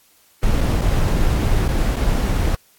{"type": "noise with dropouts", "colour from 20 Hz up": "brown", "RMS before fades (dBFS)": -17, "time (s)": [0.43, 2.55], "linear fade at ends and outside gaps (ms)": 1, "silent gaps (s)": [[0.606, 0.613], [0.811, 0.818], [1.679, 1.689], [1.958, 1.967]], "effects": ["white hiss -55 dBFS RMS until 2.78 s", "AAC 64 kbps"]}